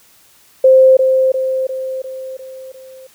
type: tone with echo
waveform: sine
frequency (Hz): 523.3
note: C5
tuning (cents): 0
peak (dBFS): -4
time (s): 0.64-0.97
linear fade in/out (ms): 5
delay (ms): 350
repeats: 6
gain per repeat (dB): -5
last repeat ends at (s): 3.07
effects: white hiss -49 dBFS RMS until 3.14 s